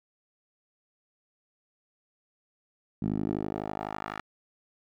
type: tone with band-pass filter sweep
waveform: 10% pulse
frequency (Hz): 51.91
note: G#1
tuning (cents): 0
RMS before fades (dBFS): -33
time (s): 3.02-4.21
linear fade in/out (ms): 5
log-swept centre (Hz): 200 to 1500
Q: 1.6
effects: none